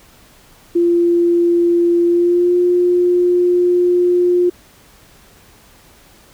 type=tone with pitch glide; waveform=sine; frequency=344.5 to 355 Hz; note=F4 to F4; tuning=-24 to +28 cents; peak=-10 dBFS; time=0.75-4.5 s; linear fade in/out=10 ms; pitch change=+52 cents; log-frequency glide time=2.06-2.56 s; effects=pink hiss -47 dBFS RMS until 6.33 s